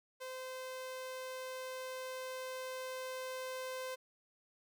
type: tone with level ramp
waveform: sawtooth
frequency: 516 Hz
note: C5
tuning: 24 cents flat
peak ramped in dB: -39 to -36 dBFS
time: 0.2-3.96 s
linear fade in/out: 20 ms
effects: none